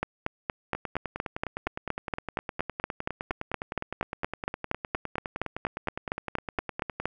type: two click trains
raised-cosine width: 0.5 ms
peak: -12 / -17 dBFS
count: 31 / 62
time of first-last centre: 0.03-7.056 / 0.75-7 s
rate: 4.27 / 9.76 Hz
effects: none